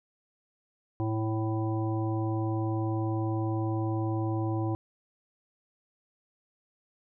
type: harmonic tone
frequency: 110 Hz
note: A2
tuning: in tune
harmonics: 1 / 3 / 5 / 7 / 9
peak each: -29 / -31 / -41 / -39 / -42 dBFS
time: 1-4.75 s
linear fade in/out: 0 ms
effects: none